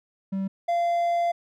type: tone pair in turn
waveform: triangle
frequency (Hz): 193.3 / 688.8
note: G3 / F5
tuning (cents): -24 / -24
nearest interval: octave + minor seventh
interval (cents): 2200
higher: second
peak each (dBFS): -23 / -19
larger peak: second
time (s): 0.32-0.48 / 0.68-1.32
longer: second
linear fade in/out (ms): 10
effects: none